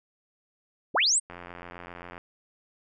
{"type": "linear sweep", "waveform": "sine", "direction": "up", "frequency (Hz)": [100.8, 8870], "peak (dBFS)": -20, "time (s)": [0.94, 1.2], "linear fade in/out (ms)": 20}
{"type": "click train", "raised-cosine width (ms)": 0.5, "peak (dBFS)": -26, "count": 78, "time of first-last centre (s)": [1.3, 2.179], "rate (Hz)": 87.6}
{"effects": []}